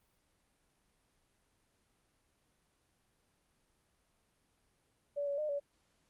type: tone with pitch steps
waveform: sine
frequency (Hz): 574 / 566 / 607 / 570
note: D5 / C#5 / D#5 / C#5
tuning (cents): -40 / +36 / -43 / +48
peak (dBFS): -33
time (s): 5.16-5.6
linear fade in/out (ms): 20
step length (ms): 110
effects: pink hiss -75 dBFS RMS until 6.09 s + Opus 32 kbps